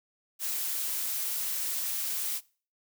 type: noise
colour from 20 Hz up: blue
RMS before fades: -32 dBFS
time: 0.39-2.41 s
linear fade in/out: 50 ms
effects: noise-tail reverb RT60 0.4 s tail -22 dB re dry